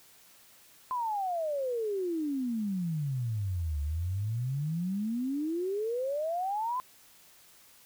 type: exponential two-way sweep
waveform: sine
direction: down then up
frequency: 1034 to 71 to 1034 Hz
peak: -29 dBFS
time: 0.91-6.8 s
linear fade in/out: 0 ms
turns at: 3.81 s
effects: white hiss -58 dBFS RMS until 7.85 s